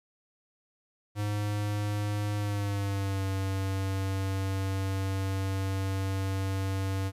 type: tone with pitch glide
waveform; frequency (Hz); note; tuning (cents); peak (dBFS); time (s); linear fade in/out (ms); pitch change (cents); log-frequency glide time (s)
square; 103.83 to 96.32; G#2 to G2; 0 to -30; -29; 1.15-7.12; 50; -130; 2.36-3.25
effects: resampled to 32000 Hz + 11-bit